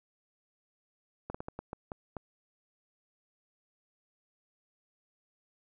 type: slowing click train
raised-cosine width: 1 ms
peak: -24 dBFS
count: 8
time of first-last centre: 1.3-2.167 s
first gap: 45 ms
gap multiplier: 1.33
effects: none